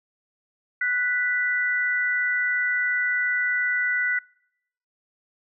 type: tone pair together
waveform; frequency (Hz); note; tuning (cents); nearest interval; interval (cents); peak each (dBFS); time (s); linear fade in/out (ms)
sine; 1480 / 1977.2; F#6 / B6; 0 / +1; perfect fourth; 501; -24; 0.81-4.19; 5
effects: noise-tail reverb RT60 0.8 s tail -26 dB re dry